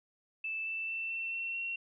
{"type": "tone with pitch steps", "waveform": "sine", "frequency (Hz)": [2637, 2655, 2674, 2692, 2711, 2730], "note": ["E7", "E7", "E7", "E7", "E7", "F7"], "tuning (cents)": [0, 12, 24, 36, 48, -40], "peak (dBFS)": -34, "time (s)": [0.44, 1.76], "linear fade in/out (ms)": 5, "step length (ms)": 220, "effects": []}